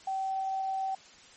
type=tone; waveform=sine; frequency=769 Hz; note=G5; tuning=33 cents flat; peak=-29 dBFS; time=0.07-0.95 s; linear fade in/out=5 ms; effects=white hiss -54 dBFS RMS until 1.36 s + MP3 32 kbps